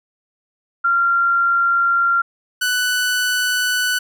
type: tone pair in turn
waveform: sine / sawtooth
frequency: 1382 / 1490.1 Hz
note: F6 / F#6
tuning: -19 / +12 cents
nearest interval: minor second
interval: 131 cents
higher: second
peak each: -13 dBFS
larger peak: neither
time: 0.84-2.22 / 2.61-3.99 s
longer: neither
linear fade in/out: 10 ms
effects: none